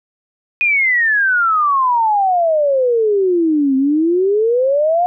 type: exponential two-way sweep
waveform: sine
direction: down then up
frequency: 2489 to 261.6 to 725 Hz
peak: -11 dBFS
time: 0.61-5.06 s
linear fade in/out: 0 ms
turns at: 3.76 s
effects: none